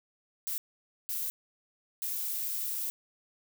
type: noise bursts at uneven times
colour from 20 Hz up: violet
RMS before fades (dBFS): -34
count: 3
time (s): 0.47-0.58 / 1.09-1.3 / 2.02-2.9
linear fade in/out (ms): 0
effects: none